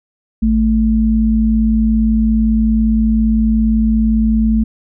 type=tone pair together; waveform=sine; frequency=55.15 / 220.6 Hz; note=A1 / A3; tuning=+5 / +5 cents; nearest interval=2 octaves; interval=2400 cents; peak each=-15 / -11 dBFS; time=0.42-4.64 s; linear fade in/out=10 ms; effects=none